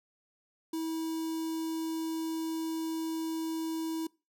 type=tone with notch filter; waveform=square; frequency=322.9 Hz; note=E4; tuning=36 cents flat; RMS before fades=-34 dBFS; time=0.73-4.07 s; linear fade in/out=5 ms; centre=1900 Hz; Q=0.63; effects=noise-tail reverb RT60 0.3 s tail -24 dB re dry